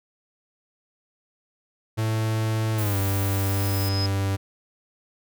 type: tone with pitch glide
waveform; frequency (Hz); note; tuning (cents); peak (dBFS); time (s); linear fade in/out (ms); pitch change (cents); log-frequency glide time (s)
45% pulse; 110.5 to 97.88; A2 to G2; +8 to -2; -22; 1.97-4.37; 20; -210; 2.75-2.96
type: noise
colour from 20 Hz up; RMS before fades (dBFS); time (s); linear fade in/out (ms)
violet; -33; 2.78-3.89; 5
type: tone with exponential growth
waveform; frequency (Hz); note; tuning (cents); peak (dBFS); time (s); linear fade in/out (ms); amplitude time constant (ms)
sine; 5070; D#8; +32; -25; 3.09-4.06; 1; 210
effects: none